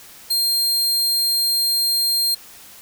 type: tone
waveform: sawtooth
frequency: 4200 Hz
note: C8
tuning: 6 cents sharp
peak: -14 dBFS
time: 0.3-2.35 s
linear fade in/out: 10 ms
effects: white hiss -43 dBFS RMS until 2.81 s